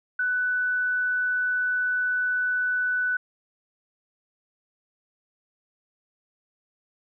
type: tone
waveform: sine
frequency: 1492 Hz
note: F#6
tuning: 14 cents sharp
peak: -22 dBFS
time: 0.19-3.17 s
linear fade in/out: 5 ms
effects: none